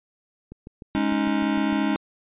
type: click train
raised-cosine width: 3 ms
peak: -26 dBFS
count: 9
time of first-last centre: 0.52-1.727 s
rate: 6.63 Hz
type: chord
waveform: square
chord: Ab suspended fourth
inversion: none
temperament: just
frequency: 207.7 / 276.9 / 311.5 Hz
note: Ab3 / Db4 / Eb4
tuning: 0 / -2 / +2 cents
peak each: -26 dBFS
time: 0.95-1.96 s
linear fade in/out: 0 ms
effects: resampled to 8000 Hz